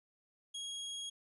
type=tone; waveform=sawtooth; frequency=3291 Hz; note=G#7; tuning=16 cents flat; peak=-37 dBFS; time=0.54-1.1 s; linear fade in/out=10 ms; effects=resampled to 24000 Hz